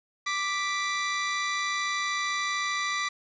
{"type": "tone pair together", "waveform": "sawtooth", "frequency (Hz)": [1174.7, 1975.6], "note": ["D6", "B6"], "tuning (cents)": [0, 0], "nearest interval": "major sixth", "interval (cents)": 900, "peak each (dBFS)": -26, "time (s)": [0.26, 3.09], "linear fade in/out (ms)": 10, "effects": ["resampled to 16000 Hz", "8-bit"]}